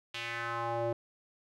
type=tone with band-pass filter sweep; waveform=square; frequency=117.2 Hz; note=A#2; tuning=10 cents sharp; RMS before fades=-35 dBFS; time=0.14-0.93 s; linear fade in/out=5 ms; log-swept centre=3100 to 490 Hz; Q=2.4; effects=none